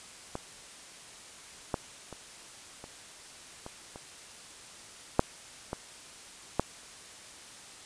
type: clicks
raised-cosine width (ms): 1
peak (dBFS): -20 / -14 / -27 / -29 / -26 / -28 / -6 / -19 / -10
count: 9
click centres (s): 0.354 / 1.742 / 2.127 / 2.841 / 3.664 / 3.959 / 5.194 / 5.731 / 6.596
effects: white hiss -49 dBFS RMS until 7.85 s + resampled to 22050 Hz